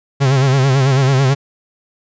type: tone with vibrato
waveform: 45% pulse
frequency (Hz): 134.1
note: C3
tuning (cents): +43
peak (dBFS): -10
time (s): 0.2-1.35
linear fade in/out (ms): 20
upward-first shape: sine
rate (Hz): 9.1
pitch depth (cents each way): 78
effects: resampled to 16000 Hz